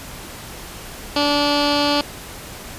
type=tone with low-pass filter; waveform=15% pulse; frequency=290 Hz; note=D4; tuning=22 cents flat; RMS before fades=-18 dBFS; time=1.16-2.01 s; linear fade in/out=2 ms; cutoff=4200 Hz; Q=5.5; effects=pink hiss -35 dBFS RMS until 2.78 s + resampled to 32000 Hz